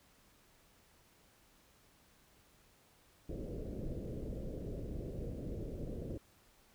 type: low-pass noise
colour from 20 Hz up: pink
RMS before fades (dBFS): -42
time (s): 3.29-6.18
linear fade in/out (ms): 5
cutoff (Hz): 570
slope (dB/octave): 48
effects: pink hiss -67 dBFS RMS until 6.74 s